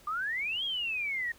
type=exponential two-way sweep; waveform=sine; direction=up then down; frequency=1180 to 3322 to 1843 Hz; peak=-30 dBFS; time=0.07-1.32 s; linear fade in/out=5 ms; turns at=0.64 s; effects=pink hiss -58 dBFS RMS until 1.38 s